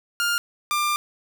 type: tone pair in turn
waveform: sawtooth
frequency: 1407 / 1192.8 Hz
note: F6 / D6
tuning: +12 / +27 cents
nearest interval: minor third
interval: 285 cents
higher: first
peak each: -17 dBFS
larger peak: neither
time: 0.2-0.38 / 0.71-0.96 s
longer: second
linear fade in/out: 0 ms
effects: none